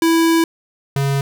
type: tone pair in turn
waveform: square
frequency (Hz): 329.6 / 138.58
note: E4 / C#3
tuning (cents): 0 / 0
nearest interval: octave + minor third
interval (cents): 1500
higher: first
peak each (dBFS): -12 / -16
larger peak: first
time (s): 0.02-0.44 / 0.96-1.21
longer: first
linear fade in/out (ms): 2
effects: none